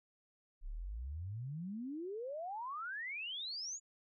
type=exponential sweep; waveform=sine; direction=up; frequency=30.87 to 7040 Hz; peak=-40 dBFS; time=0.61-3.8 s; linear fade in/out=50 ms; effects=none